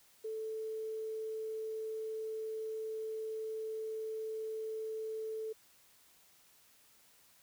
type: tone with quantisation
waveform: sine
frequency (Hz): 439.3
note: A4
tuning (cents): -3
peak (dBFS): -37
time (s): 0.24-5.53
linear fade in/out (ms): 10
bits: 11
effects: white hiss -65 dBFS RMS until 7.42 s